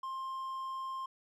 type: tone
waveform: triangle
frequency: 1057 Hz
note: C6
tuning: 17 cents sharp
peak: -35 dBFS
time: 0.03-1.06 s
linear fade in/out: 5 ms
effects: none